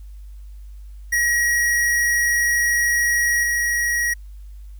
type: tone with level steps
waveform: square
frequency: 1903 Hz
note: A#6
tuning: 35 cents sharp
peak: -17 / -19 dBFS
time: 1.12-4.14 s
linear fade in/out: 10 ms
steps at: 3.43 s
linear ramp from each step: 5 ms
effects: added 50 Hz sine -35 dBFS peak until 4.79 s + white hiss -62 dBFS RMS until 4.79 s